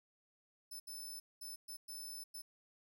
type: tone bursts at uneven times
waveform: 15% pulse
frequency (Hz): 5274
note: E8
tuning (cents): 0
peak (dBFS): -40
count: 6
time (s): 0.71-0.8 / 0.87-1.2 / 1.41-1.56 / 1.68-1.77 / 1.88-2.24 / 2.34-2.42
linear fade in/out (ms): 10
effects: none